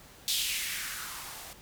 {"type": "noise with band-pass filter sweep", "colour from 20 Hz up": "violet", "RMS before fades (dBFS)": -35, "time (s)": [0.28, 1.53], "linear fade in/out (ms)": 0, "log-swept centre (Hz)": [3700, 610], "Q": 2.7, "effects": ["pink hiss -53 dBFS RMS until 1.61 s"]}